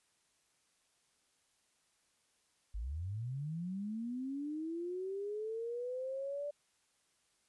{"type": "linear sweep", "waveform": "sine", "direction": "up", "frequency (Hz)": [46.69, 587.3], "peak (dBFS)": -37, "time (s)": [2.74, 6.51], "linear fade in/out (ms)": 10, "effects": ["white hiss -75 dBFS RMS until 7.48 s", "resampled to 24000 Hz"]}